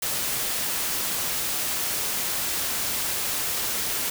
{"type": "noise", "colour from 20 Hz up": "white", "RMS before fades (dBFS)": -27, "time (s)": [0.02, 4.1], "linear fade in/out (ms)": 5, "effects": []}